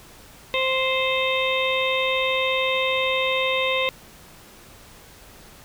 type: harmonic tone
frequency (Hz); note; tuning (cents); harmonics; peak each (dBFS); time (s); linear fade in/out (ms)
523.3; C5; 0; 1 / 2 / 4 / 5 / 6 / 7; -24 / -28 / -27 / -27 / -32 / -28; 0.54-3.89; 0
effects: pink hiss -47 dBFS RMS until 5.64 s